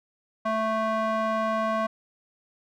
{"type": "tone with band-pass filter", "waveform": "square", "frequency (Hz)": 220.4, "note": "A3", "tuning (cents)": 3, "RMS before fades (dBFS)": -26, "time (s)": [0.45, 1.87], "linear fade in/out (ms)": 10, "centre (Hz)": 930, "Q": 2.3, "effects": []}